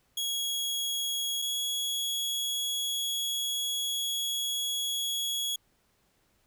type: tone pair in turn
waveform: sawtooth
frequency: 3322 / 3343 Hz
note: G#7 / G#7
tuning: 0 / +11 cents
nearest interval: unison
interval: 11 cents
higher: second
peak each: -26 dBFS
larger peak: neither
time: 0.17-1.42 / 1.42-5.56 s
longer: second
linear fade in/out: 5 ms
effects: pink hiss -70 dBFS RMS until 6.46 s